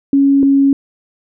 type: tone pair in turn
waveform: sine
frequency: 277.2 / 276 Hz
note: C#4 / C#4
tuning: 0 / -7 cents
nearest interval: unison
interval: 7 cents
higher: first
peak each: -7 dBFS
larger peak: neither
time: 0.13-0.43 / 0.43-0.73 s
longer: neither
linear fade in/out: 2 ms
effects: none